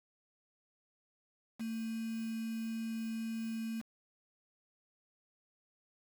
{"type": "tone with quantisation", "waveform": "sine", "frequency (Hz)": 225.2, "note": "A3", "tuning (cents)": 40, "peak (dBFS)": -36, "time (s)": [1.59, 3.82], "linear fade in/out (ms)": 20, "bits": 8, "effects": []}